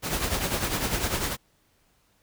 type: noise with tremolo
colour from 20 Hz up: pink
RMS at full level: -25 dBFS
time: 0.02-1.37 s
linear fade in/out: 50 ms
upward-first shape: triangle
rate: 10 Hz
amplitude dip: 65%
effects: pink hiss -66 dBFS RMS until 2.22 s